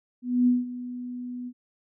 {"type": "tone with ADSR envelope", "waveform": "sine", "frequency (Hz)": 246.9, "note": "B3", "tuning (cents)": 0, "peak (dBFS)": -16, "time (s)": [0.22, 1.53], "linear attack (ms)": 250, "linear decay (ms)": 180, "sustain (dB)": -16, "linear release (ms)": 57, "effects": []}